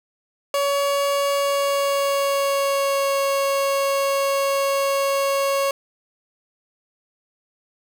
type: tone with pitch glide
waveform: 30% pulse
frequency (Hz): 563 to 552.1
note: C#5 to C#5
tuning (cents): +27 to -7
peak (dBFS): -16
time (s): 0.54-5.71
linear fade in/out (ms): 2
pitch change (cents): -34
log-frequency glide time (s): 1.26-3.16
effects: none